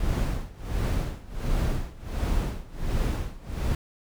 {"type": "noise with tremolo", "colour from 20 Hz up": "brown", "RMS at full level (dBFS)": -24, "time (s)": [0, 3.75], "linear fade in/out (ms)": 2, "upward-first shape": "sine", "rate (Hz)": 1.4, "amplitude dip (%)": 90, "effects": []}